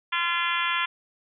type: harmonic tone with a mistuned harmonic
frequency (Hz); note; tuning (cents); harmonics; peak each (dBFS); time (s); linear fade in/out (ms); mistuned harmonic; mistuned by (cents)
343.4; F4; -29; 3 / 4 / 5 / 6 / 7 / 8 / 9 / 10; -29 / -30 / -31 / -32 / -32 / -33 / -34 / -34; 0.12-0.86; 10; 10; -22
effects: none